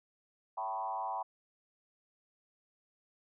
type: tone with frequency modulation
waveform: sine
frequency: 880 Hz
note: A5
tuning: in tune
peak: -34 dBFS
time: 0.57-1.23 s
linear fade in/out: 10 ms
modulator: 105 Hz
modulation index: 1.7
effects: none